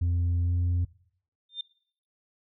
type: tone with pitch glide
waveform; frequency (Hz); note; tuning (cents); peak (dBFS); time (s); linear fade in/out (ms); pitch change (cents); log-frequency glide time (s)
sine; 86.8 to 87.91; F2 to F2; -10 to +12; -20; 0.01-0.85; 10; +22; 0.44-0.52
type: tone with exponential growth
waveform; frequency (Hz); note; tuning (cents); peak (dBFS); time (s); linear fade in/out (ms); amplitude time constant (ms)
sine; 3600; A7; +39; -27; 1.49-1.61; 5; 25
effects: noise-tail reverb RT60 0.6 s tail -21 dB re dry + tanh soft clip ceiling -22 dBFS